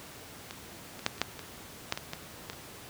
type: clicks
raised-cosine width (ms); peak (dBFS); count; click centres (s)
0.2; -22 / -25 / -8 / -28 / -8 / -23 / -10 / -17 / -18 / -19 / -27; 11; 0.509 / 0.993 / 1.064 / 1.182 / 1.216 / 1.393 / 1.924 / 1.975 / 2.134 / 2.499 / 2.532
effects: pink hiss -47 dBFS RMS until 2.89 s + high-pass 80 Hz 12 dB/octave